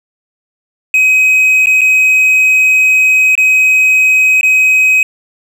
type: tone with dropouts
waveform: triangle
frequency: 2529 Hz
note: D#7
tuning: 28 cents sharp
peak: -4 dBFS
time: 0.94-5.03 s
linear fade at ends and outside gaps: 2 ms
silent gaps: 1.659-1.669 / 1.81-1.815 / 3.353-3.377 / 4.411-4.431 s
effects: none